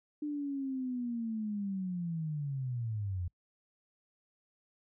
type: linear sweep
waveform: sine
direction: down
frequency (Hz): 300 to 85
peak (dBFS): -33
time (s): 0.22-3.28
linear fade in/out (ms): 5
effects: noise-tail reverb RT60 0.1 s tail -26 dB re dry